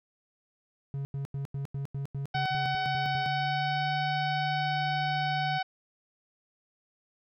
triangle tone bursts, 138.59 Hz, C#3, in tune, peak -29 dBFS, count 12, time 0.94-3.261 s, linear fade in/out 0 ms, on 110 ms, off 91 ms
harmonic tone, 753 Hz, F#5, 30 cents sharp, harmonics 1 / 2 / 3 / 4 / 5 / 6 / 7, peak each -29 / -35 / -39 / -41 / -43 / -45 / -46 dBFS, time 2.34-5.63 s, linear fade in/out 10 ms
sine tone with pitch glide, 138.59 to 147.68 Hz, C#3 to D3, 0 to +10 cents, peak -33 dBFS, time 2.5-5.59 s, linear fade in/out 20 ms, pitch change +110 cents, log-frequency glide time 3.02-3.89 s
effects none

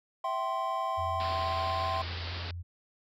triangle chord, C major, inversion first, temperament equal with one note detuned, 659.3 / 770.1 / 1046.5 Hz, E5 / G5 / C6, 0 / -31 / 0 cents, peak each -34 / -33 / -30 dBFS, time 0.24-2.02 s, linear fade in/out 5 ms
sine tone with vibrato, 86.1 Hz, F2, 24 cents flat, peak -36 dBFS, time 0.97-2.63 s, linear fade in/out 20 ms, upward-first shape square, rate 1.5 Hz, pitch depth 17 cents each way
white low-pass noise, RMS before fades -41 dBFS, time 1.2-2.51 s, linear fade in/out 2 ms, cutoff 5000 Hz, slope 96 dB/octave
effects none

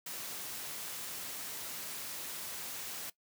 white noise, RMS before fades -42 dBFS, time 0.06-3.1 s, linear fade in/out 5 ms, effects noise-tail reverb RT60 0.1 s tail -19 dB re dry + high-pass 100 Hz 12 dB/octave

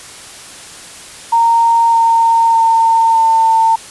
sine tone with pitch steps, 924 / 916 / 908.1 / 900.3 Hz, A#5 / A#5 / A#5 / A5, -16 / -31 / -46 / +39 cents, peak -7 dBFS, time 1.32-3.76 s, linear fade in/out 10 ms, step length 610 ms, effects white hiss -33 dBFS RMS until 3.9 s + resampled to 24000 Hz

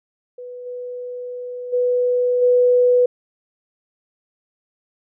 sine tone with level steps, 493.9 Hz, B4, in tune, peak -31 / -27 / -15 / -11 dBFS, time 0.38-3.06 s, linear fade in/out 5 ms, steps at 0.65 / 1.72 / 2.41 s, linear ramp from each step 20 ms, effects none

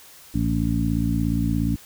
harmonic tone with a mistuned harmonic, 57.1 Hz, A#1, 35 cents flat, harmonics 1 / 2 / 3 / 4 / 5, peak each -26 / -26 / -26 / -26 / -26 dBFS, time 0.34-1.76 s, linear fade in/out 10 ms, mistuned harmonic 1, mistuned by +96 cents, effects white hiss -47 dBFS RMS until 1.85 s

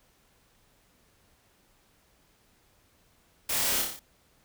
white noise with echo, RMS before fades -30 dBFS, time 3.49-3.82 s, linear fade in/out 5 ms, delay 29 ms, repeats 6, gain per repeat -3 dB, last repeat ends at 3.994 s, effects pink hiss -65 dBFS RMS until 4.44 s

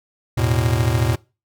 square chord, E suspended fourth, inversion none, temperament just, 82.41 / 109.88 / 123.61 Hz, E2 / A2 / B2, 0 / -2 / +2 cents, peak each -24 / -20 / -21 dBFS, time 0.37-1.16 s, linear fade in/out 10 ms, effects noise-tail reverb RT60 0.3 s tail -23 dB re dry

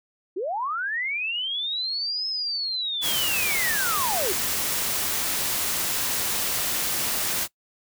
sine linear two-way sweep, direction up then down, 330.1 to 5200 to 330.1 Hz, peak -25 dBFS, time 0.36-4.33 s, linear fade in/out 10 ms, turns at 2.28 s
white noise, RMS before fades -26 dBFS, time 3.01-7.48 s, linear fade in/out 50 ms
effects noise-tail reverb RT60 0.1 s tail -21 dB re dry

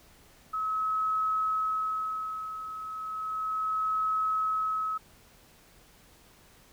sine tone with tremolo, 1285 Hz, E6, 45 cents flat, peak -25 dBFS, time 0.53-4.98 s, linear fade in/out 10 ms, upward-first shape sine, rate 0.34 Hz, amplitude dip 70%, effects pink hiss -58 dBFS RMS until 6.72 s

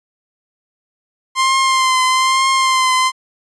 sawtooth tone with vibrato, 1046.5 Hz, C6, in tune, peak -8 dBFS, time 1.35-3.12 s, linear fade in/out 50 ms, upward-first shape triangle, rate 1.1 Hz, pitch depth 35 cents each way, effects resampled to 22050 Hz

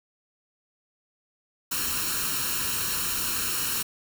white noise with comb filter, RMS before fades -28 dBFS, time 1.71-3.83 s, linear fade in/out 10 ms, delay 0.72 ms, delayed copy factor +0.7, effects none

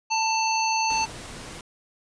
harmonic tone, 888 Hz, A5, 16 cents sharp, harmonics 1 / 3 / 5 / 7, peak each -23 / -28 / -30 / -31 dBFS, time 0.1-1.06 s, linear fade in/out 20 ms
pink noise, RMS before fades -39 dBFS, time 0.9-1.61 s, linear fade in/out 2 ms
effects resampled to 22050 Hz

